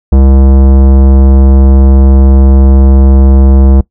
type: tone with tanh clipping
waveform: sine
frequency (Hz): 67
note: C2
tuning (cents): +42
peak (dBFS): -3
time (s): 0.12-3.81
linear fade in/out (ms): 5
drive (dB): 18
effects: noise-tail reverb RT60 0.1 s tail -21 dB re dry